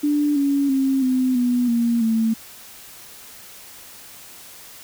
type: tone with pitch steps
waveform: sine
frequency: 293.7 / 280.8 / 268.4 / 256.6 / 245.3 / 234.5 / 224.1 Hz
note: D4 / C#4 / C4 / C4 / B3 / A#3 / A3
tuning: 0 / +22 / +44 / -34 / -12 / +11 / +32 cents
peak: -16 dBFS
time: 0.03-2.34 s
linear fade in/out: 10 ms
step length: 330 ms
effects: white hiss -42 dBFS RMS until 4.83 s